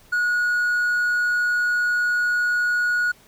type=tone with hard clipping; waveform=triangle; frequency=1453 Hz; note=F#6; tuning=32 cents flat; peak=-19 dBFS; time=0.12-3.12 s; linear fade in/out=10 ms; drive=5 dB; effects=pink hiss -53 dBFS RMS until 3.27 s